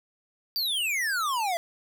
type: exponential sweep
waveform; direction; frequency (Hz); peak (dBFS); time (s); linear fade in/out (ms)
square; down; 4738 to 659.3; -26; 0.56-1.57; 0
effects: 10-bit